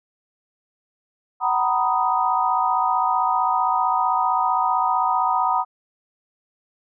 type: chord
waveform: sine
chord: B major seventh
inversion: second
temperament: equal with one note detuned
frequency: 752.1 / 932.3 / 987.8 / 1244.5 Hz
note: F#5 / A#5 / B5 / D#6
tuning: +28 / 0 / 0 / 0 cents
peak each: -23 dBFS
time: 1.4-5.65 s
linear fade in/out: 50 ms
effects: none